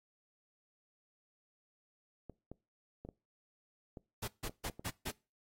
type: clicks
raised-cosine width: 2 ms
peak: -33 dBFS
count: 8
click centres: 2.297 / 2.516 / 3.05 / 3.089 / 3.972 / 4.495 / 4.698 / 4.795 s
type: noise bursts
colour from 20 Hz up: pink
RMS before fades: -40 dBFS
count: 5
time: 4.22-5.11 s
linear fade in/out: 10 ms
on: 58 ms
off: 150 ms
effects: noise-tail reverb RT60 0.3 s tail -23 dB re dry + AAC 48 kbps